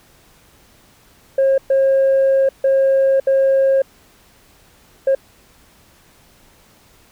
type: tone bursts at uneven times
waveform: sine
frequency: 539 Hz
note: C#5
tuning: 49 cents flat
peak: -9 dBFS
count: 5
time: 1.38-1.58 / 1.7-2.49 / 2.64-3.2 / 3.27-3.82 / 5.07-5.15 s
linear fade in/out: 5 ms
effects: tanh soft clip ceiling -9 dBFS + pink hiss -51 dBFS RMS until 7.11 s

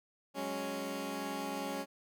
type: chord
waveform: 15% pulse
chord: F# suspended second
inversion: none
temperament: equal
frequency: 185 / 207.7 / 277.2 Hz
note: F#3 / G#3 / C#4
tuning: 0 / 0 / 0 cents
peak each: -38 / -36 / -32 dBFS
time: 0.34-1.86 s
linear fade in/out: 50 ms
effects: none

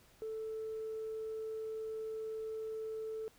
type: tone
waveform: sine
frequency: 440 Hz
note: A4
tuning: in tune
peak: -37 dBFS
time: 0.22-3.28 s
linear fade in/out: 0 ms
effects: tanh soft clip ceiling -35 dBFS + pink hiss -65 dBFS RMS until 3.38 s

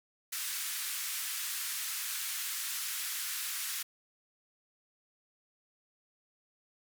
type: band-pass noise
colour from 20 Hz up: white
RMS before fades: -37 dBFS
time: 0.32-3.83 s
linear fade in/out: 10 ms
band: 1300 to 16000 Hz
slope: 24 dB/octave
effects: none

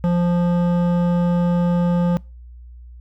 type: tone with hard clipping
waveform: sine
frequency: 174.61 Hz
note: F3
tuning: in tune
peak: -17 dBFS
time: 0.04-2.17 s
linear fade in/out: 0 ms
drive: 12 dB
effects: noise-tail reverb RT60 0.3 s tail -25 dB re dry + added 60 Hz sine -37 dBFS peak until 3 s

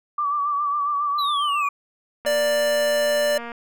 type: tone with vibrato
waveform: sine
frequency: 1161 Hz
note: D6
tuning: 20 cents flat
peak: -20 dBFS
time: 0.18-1.69 s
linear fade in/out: 5 ms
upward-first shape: sine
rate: 7.3 Hz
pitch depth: 48 cents each way
type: exponential sweep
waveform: triangle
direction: down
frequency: 4067 to 2379 Hz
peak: -25 dBFS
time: 1.18-1.69 s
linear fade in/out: 10 ms
type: click train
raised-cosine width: 0.5 ms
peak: -20 dBFS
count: 299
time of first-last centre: 2.25-3.518 s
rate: 235 Hz
type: tone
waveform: square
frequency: 589 Hz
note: D5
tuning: 5 cents sharp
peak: -19 dBFS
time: 2.26-3.38 s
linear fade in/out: 5 ms
effects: none

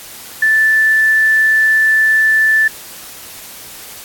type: tone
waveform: sine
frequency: 1758 Hz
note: A6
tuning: 2 cents flat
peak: -8 dBFS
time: 0.42-2.68 s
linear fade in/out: 5 ms
effects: white hiss -33 dBFS RMS until 4.04 s + AAC 64 kbps

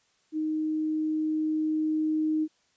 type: tone with level ramp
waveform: sine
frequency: 311.1 Hz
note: D#4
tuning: in tune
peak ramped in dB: -26 to -23 dBFS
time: 0.32-2.48 s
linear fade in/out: 50 ms
effects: white hiss -68 dBFS RMS until 2.76 s + resampled to 16000 Hz

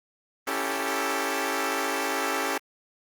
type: chord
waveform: 10% pulse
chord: A dominant seventh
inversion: first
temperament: equal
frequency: 277.2 / 329.6 / 392 / 440 Hz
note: C#4 / E4 / G4 / A4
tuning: 0 / 0 / 0 / 0 cents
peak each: -23 / -26 / -22 / -23 dBFS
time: 0.47-2.58 s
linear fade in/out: 5 ms
effects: Opus 24 kbps

